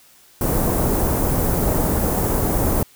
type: band-stop noise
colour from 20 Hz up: pink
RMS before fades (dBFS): -19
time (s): 0.41-2.83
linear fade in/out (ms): 2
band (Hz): 810 to 13000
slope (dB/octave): 12
effects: white hiss -51 dBFS RMS until 2.95 s